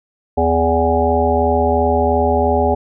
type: harmonic tone with a mistuned harmonic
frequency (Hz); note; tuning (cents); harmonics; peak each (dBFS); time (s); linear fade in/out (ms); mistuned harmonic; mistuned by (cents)
82.9; E2; +10; 1 / 3 / 5 / 7 / 9 / 10; -19 / -21 / -18 / -19 / -19 / -20; 0.37-2.75; 10; 1; -110
effects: none